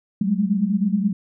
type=tone cluster; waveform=sine; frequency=187 / 203.4 / 212.8 Hz; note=F#3 / G#3 / G#3; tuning=+19 / -36 / +42 cents; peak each=-22 dBFS; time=0.21-1.13 s; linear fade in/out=5 ms; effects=none